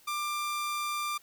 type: tone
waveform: sawtooth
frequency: 1188 Hz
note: D6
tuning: 20 cents sharp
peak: -27 dBFS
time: 0.07-1.18 s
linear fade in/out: 10 ms
effects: white hiss -60 dBFS RMS until 1.22 s